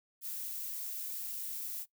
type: noise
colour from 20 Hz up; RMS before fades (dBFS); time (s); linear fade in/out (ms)
violet; -40; 0.21-1.86; 50
effects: noise-tail reverb RT60 0.1 s tail -18 dB re dry